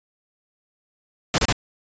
pink noise bursts, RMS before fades -19 dBFS, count 3, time 1.34-1.525 s, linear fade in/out 0 ms, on 41 ms, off 31 ms, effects resampled to 16000 Hz

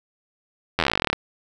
slowing click train, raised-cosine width 0.3 ms, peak -3 dBFS, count 19, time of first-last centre 0.79-1.13 s, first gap 11 ms, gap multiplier 1.06, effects none

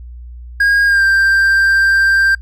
triangle tone with pitch glide, 1630 to 1579 Hz, G#6 to G6, -33 to +12 cents, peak -7 dBFS, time 0.6-2.35 s, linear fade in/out 5 ms, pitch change -55 cents, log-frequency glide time 0.86-1.03 s, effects noise-tail reverb RT60 0.1 s tail -24 dB re dry + added 60 Hz sine -29 dBFS peak until 2.41 s

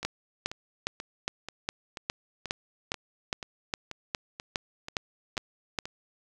two click trains, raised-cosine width 0.2 ms, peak -11 / -20 dBFS, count 15 / 13, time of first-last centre 0.05-5.788 / 0.03-5.855 s, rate 2.44 / 2.06 Hz, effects none

